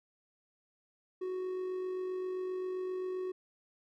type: tone with amplitude modulation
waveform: triangle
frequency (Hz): 370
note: F#4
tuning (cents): 0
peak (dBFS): -31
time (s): 1.21-3.32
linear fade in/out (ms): 10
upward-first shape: sine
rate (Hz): 47.6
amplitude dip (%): 30
effects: none